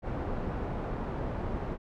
pink low-pass noise, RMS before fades -34 dBFS, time 0.02-1.78 s, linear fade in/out 50 ms, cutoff 930 Hz, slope 12 dB/octave, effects none

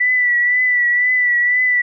sine tone with vibrato, 1969 Hz, B6, 6 cents flat, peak -12 dBFS, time 0-1.82 s, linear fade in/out 10 ms, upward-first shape triangle, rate 2 Hz, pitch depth 41 cents each way, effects none

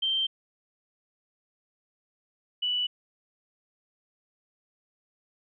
sine tone pair in turn, 3137 / 2961 Hz, G7 / F#7, +1 / +1 cents, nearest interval minor second, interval 100 cents, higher first, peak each -24 / -25 dBFS, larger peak first, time 0.02-0.27 / 2.62-2.87 s, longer neither, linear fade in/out 10 ms, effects none

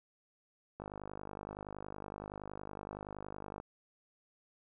click train, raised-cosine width 1 ms, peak -29 dBFS, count 143, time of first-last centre 0.8-3.601 s, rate 50.7 Hz, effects none

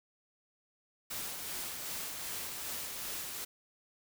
white noise with tremolo, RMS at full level -39 dBFS, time 1.1-3.45 s, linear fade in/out 10 ms, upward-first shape sine, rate 2.6 Hz, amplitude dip 30%, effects none

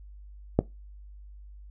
clicks, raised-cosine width 2 ms, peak -6 / -29 dBFS, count 2, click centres 0.59 / 0.608 s, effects noise-tail reverb RT60 0.2 s tail -20 dB re dry + added 50 Hz sine -44 dBFS peak until 1.7 s

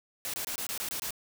white noise bursts, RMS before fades -35 dBFS, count 8, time 0.25-1.107 s, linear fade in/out 0 ms, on 87 ms, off 23 ms, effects none

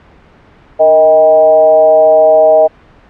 sine tone with frequency modulation, 630 Hz, D#5, 21 cents sharp, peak -3 dBFS, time 0.79-2.68 s, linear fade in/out 20 ms, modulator 166 Hz, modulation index 0.63, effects pink hiss -42 dBFS RMS until 3.09 s + low-pass 2000 Hz 12 dB/octave

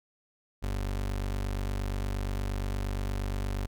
30% pulse tone, 48.54 Hz, G1, 16 cents flat, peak -27 dBFS, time 0.62-3.67 s, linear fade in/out 20 ms, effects none

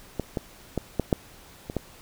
clicks, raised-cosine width 2 ms, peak -13 / -13 / -12 / -9 / -6 / -19 / -12 dBFS, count 7, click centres 0.197 / 0.372 / 0.777 / 0.997 / 1.128 / 1.699 / 1.767 s, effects pink hiss -50 dBFS RMS until 2.01 s

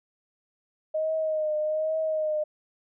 sine tone with vibrato, 622.3 Hz, D#5, in tune, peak -24 dBFS, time 0.94-2.44 s, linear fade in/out 10 ms, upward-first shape triangle, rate 1.2 Hz, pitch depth 43 cents each way, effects none

